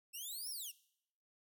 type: exponential two-way sweep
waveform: 5% pulse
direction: up then down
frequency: 2635 to 5630 to 2635 Hz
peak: -36 dBFS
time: 0.13-0.72 s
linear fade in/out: 20 ms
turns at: 0.5 s
effects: noise-tail reverb RT60 0.7 s tail -19 dB re dry